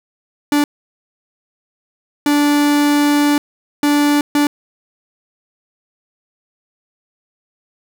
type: tone bursts at uneven times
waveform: 45% pulse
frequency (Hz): 291.6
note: D4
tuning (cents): -12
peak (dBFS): -11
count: 4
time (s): 0.52-0.64 / 2.26-3.38 / 3.83-4.21 / 4.35-4.47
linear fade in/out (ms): 2
effects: none